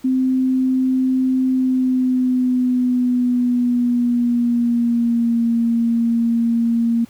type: tone with pitch glide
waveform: sine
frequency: 259.2 to 232.3 Hz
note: C4 to A#3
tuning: -16 to -6 cents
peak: -14 dBFS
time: 0.04-7.05 s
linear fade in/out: 10 ms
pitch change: -190 cents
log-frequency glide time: 1.49-5.45 s
effects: pink hiss -50 dBFS RMS until 7.09 s